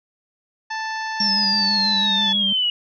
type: harmonic tone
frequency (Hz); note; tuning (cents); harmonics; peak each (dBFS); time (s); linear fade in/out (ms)
881; A5; +2; 1 / 2 / 3 / 4 / 5 / 6 / 7; -27 / -28 / -38 / -43 / -38 / -39 / -43; 0.7-2.33; 10
type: exponential sweep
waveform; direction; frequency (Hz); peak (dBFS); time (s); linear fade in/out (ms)
sine; down; 5500 to 2879; -17; 1.2-2.7; 2
type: tone with vibrato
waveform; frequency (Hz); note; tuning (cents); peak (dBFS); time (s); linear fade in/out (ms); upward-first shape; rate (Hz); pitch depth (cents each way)
triangle; 201.1; G3; +44; -24; 1.2-2.53; 5; square; 6.1; 38
effects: none